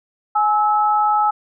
sine tone pair together, 841 / 1300.5 Hz, G#5 / E6, +22 / -24 cents, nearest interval minor sixth, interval 754 cents, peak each -15 / -18 dBFS, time 0.35-1.31 s, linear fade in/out 10 ms, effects none

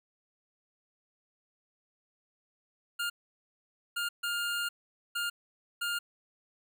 25% pulse tone bursts at uneven times, 1409 Hz, F6, 15 cents sharp, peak -27 dBFS, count 5, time 2.99-3.1 / 3.96-4.09 / 4.23-4.69 / 5.15-5.3 / 5.81-5.99 s, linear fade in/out 10 ms, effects none

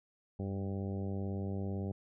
harmonic tone with a mistuned harmonic, 98 Hz, G2, in tune, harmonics 1 / 2 / 3 / 4 / 5 / 6 / 7 / 8, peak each -37 / -39 / -46 / -45 / -49 / -51 / -55 / -55 dBFS, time 0.39-1.92 s, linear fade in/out 5 ms, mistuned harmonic 1, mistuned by -45 cents, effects none

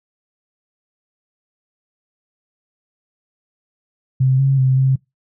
sine tone with pitch steps, 131.1 / 135.9 / 130.9 / 132.8 Hz, C3 / C#3 / C3 / C3, +4 / -34 / +1 / +26 cents, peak -11 dBFS, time 4.2-4.96 s, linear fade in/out 10 ms, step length 190 ms, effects noise-tail reverb RT60 0.2 s tail -24 dB re dry

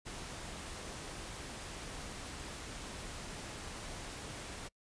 pink noise, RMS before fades -45 dBFS, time 0.05-4.69 s, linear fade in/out 20 ms, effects noise-tail reverb RT60 0.1 s tail -25 dB re dry + resampled to 22050 Hz

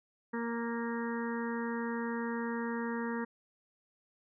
harmonic tone, 233.1 Hz, A#3, in tune, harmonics 1 / 2 / 4 / 5 / 6 / 7 / 8, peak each -35 / -39 / -42 / -47 / -48 / -46 / -45 dBFS, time 0.33-3.25 s, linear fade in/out 10 ms, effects none

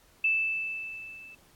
sine tone with level ramp, 2637 Hz, E7, in tune, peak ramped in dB -21 to -46 dBFS, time 0.24-1.35 s, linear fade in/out 5 ms, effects pink hiss -61 dBFS RMS until 1.55 s + AAC 64 kbps

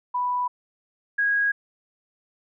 sine tone pair in turn, 987.8 / 1646.5 Hz, B5 / G#6, 0 / -15 cents, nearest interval major sixth, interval 885 cents, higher second, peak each -22 / -19 dBFS, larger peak second, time 0.14-0.48 / 1.18-1.52 s, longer neither, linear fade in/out 10 ms, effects none

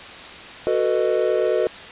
triangle chord, B dominant seventh, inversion second, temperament just, 370.4 / 444.5 / 493.9 / 617.4 Hz, F#4 / A4 / B4 / D#5, +2 / +18 / 0 / -14 cents, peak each -21 dBFS, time 0.67-1.67 s, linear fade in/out 0 ms, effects white hiss -37 dBFS RMS until 1.91 s + resampled to 8000 Hz

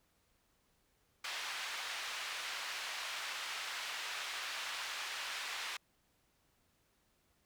white band-pass noise, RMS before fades -42 dBFS, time 1.24-5.77 s, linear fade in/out 5 ms, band 990 to 3400 Hz, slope 12 dB/octave, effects pink hiss -75 dBFS RMS until 7.45 s

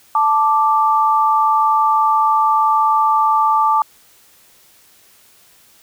sine tone pair together, 879.2 / 1174.7 Hz, A5 / D6, -2 / 0 cents, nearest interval perfect fourth, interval 502 cents, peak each -14 dBFS, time 0.15-3.82 s, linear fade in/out 2 ms, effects white hiss -50 dBFS RMS until 5.82 s

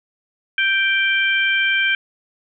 harmonic tone, 784 Hz, G5, in tune, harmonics 2 / 3 / 4, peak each -18 / -19 / -23 dBFS, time 0.58-1.95 s, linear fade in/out 2 ms, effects none

